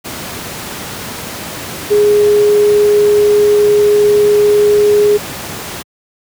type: tone in noise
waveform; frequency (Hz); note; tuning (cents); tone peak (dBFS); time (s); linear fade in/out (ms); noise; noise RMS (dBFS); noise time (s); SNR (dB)
sine; 415.3; G#4; 0; -6; 1.9-5.18; 20; pink; -24; 0.04-5.83; +15
effects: high-pass 100 Hz 12 dB/octave